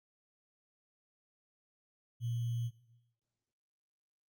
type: tone with sample-and-hold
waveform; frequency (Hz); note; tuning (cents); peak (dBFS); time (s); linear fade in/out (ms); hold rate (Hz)
sine; 118.1; A#2; +23; -33; 2.2-2.71; 50; 3150
effects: noise-tail reverb RT60 1.0 s tail -18 dB re dry + Opus 48 kbps